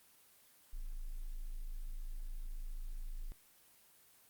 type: tone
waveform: sine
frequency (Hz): 27.27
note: A0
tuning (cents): -15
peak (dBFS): -39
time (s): 0.73-3.32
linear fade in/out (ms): 0
effects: white hiss -65 dBFS RMS until 4.29 s + Opus 24 kbps